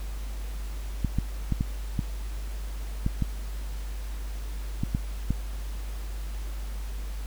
clicks, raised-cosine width 5 ms, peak -13 dBFS, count 10, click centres 1.047 / 1.186 / 1.523 / 1.609 / 1.992 / 3.064 / 3.223 / 4.835 / 4.949 / 5.306 s, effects added 50 Hz sine -31 dBFS peak until 7.26 s + pink hiss -47 dBFS RMS until 7.26 s

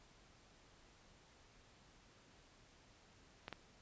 clicks, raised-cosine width 0.3 ms, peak -29 dBFS, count 2, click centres 3.481 / 3.527 s, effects pink hiss -66 dBFS RMS until 3.81 s + resampled to 16000 Hz

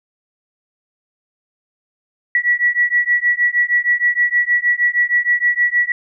sine beating tone pair, 1936 / 1942.4 Hz, B6 / B6, -35 / -29 cents, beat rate 6.4 Hz, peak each -16 dBFS, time 2.35-5.92 s, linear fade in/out 2 ms, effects none

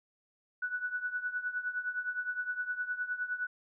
sine tone with tremolo, 1480 Hz, F#6, in tune, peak -29 dBFS, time 0.62-3.47 s, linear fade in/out 5 ms, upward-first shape triangle, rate 9.7 Hz, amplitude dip 85%, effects none

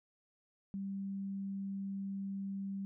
sine tone, 196 Hz, G3, in tune, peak -37 dBFS, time 0.74-2.85 s, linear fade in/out 0 ms, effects none

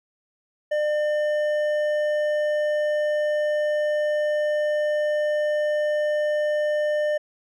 sine tone with hard clipping, 600 Hz, D5, 37 cents sharp, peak -22 dBFS, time 0.71-7.18 s, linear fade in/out 10 ms, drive 7 dB, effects none

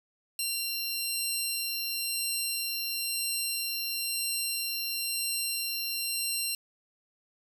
15% pulse tone pair together, 2759 / 4139 Hz, F7 / C8, -22 / -20 cents, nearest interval perfect fifth, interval 702 cents, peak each -26 dBFS, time 0.39-6.55 s, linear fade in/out 2 ms, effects none

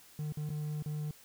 triangle tone with dropouts, 150.7 Hz, D3, 45 cents sharp, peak -32 dBFS, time 0.19-1.11 s, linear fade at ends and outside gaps 2 ms, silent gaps 0.324-0.371 / 0.492-0.502 / 0.825-0.86 s, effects white hiss -58 dBFS RMS until 1.24 s

